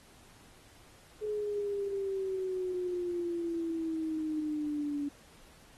sine exponential sweep, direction down, 426.2 to 285.8 Hz, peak -31 dBFS, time 1.21-5.09 s, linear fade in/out 10 ms, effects pink hiss -59 dBFS RMS until 5.77 s + AAC 32 kbps

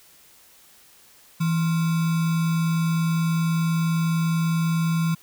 sine tone with sample-and-hold, 164.81 Hz, E3, in tune, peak -19 dBFS, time 1.4-5.15 s, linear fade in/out 10 ms, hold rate 1225 Hz, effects white hiss -53 dBFS RMS until 5.22 s

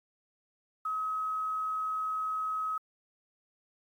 sine tone with quantisation, 1275 Hz, D#6, 42 cents sharp, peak -30 dBFS, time 0.85-2.78 s, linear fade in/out 5 ms, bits 10, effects AAC 64 kbps

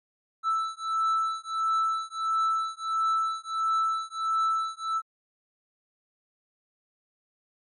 triangle beating tone pair, 1318.5 / 1320 Hz, E6 / E6, 0 / +2 cents, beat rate 1.5 Hz, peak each -26 dBFS, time 0.43-5.02 s, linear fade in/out 50 ms, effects MP3 48 kbps

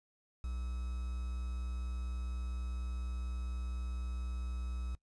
triangle tone with quantisation, 62.1 Hz, B1, 10 cents sharp, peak -34 dBFS, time 0.44-4.95 s, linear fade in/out 0 ms, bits 9, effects noise-tail reverb RT60 0.1 s tail -20 dB re dry + resampled to 22050 Hz

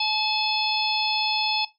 harmonic tone, 861 Hz, A5, 38 cents flat, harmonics 1 / 3 / 4 / 5 / 6, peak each -28 / -28 / -28 / -28 / -28 dBFS, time 0-1.65 s, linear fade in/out 5 ms, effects noise-tail reverb RT60 0.2 s tail -17 dB re dry

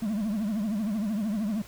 triangle tone with vibrato, 211.7 Hz, G#3, 33 cents sharp, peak -24 dBFS, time 0.02-1.62 s, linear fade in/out 5 ms, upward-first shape triangle, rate 13 Hz, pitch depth 170 cents each way, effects pink hiss -49 dBFS RMS until 1.67 s

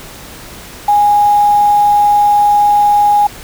sine tone with quantisation, 825 Hz, G#5, 12 cents flat, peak -6 dBFS, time 0.88-3.27 s, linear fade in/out 5 ms, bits 5, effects pink hiss -32 dBFS RMS until 3.43 s

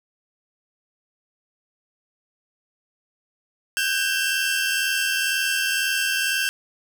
sawtooth tone cluster, 1533 / 1615 / 2693 Hz, G6 / G#6 / E7, -39 / -49 / +36 cents, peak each -22 dBFS, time 3.77-6.49 s, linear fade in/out 0 ms, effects none

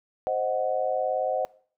sine chord, C diminished, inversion none, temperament equal, 523.3 / 622.3 / 740 Hz, C5 / Eb5 / Gb5, 0 / 0 / 0 cents, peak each -28 dBFS, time 0.27-1.45 s, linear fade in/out 0 ms, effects noise-tail reverb RT60 0.5 s tail -22 dB re dry

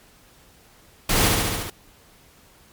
pink noise with echo, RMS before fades -20 dBFS, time 1.09-1.28 s, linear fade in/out 5 ms, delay 70 ms, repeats 6, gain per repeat -2 dB, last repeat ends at 1.7 s, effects pink hiss -53 dBFS RMS until 2.72 s + MP3 96 kbps

